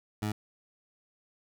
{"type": "tone", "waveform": "20% pulse", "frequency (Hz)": 105.7, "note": "G#2", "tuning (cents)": 31, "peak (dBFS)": -25, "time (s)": [0.22, 0.32], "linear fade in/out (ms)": 5, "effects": []}